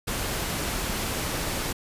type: noise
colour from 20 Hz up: pink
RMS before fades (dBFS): -29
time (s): 0.07-1.73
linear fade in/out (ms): 10
effects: resampled to 32000 Hz